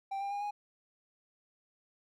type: tone with pitch steps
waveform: triangle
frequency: 784 / 797.7 / 811.6 / 825.8 Hz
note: G5 / G5 / G#5 / G#5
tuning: 0 / +30 / -40 / -10 cents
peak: -32 dBFS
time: 0.11-0.51 s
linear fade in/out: 10 ms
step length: 100 ms
effects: none